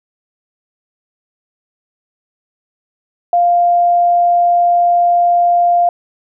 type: tone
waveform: sine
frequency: 698.5 Hz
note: F5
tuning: in tune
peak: -8 dBFS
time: 3.33-5.89 s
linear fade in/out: 2 ms
effects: none